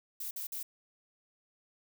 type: noise bursts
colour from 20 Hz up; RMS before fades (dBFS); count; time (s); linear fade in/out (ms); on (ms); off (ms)
violet; -39; 3; 0.2-0.63; 5; 110; 50
effects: none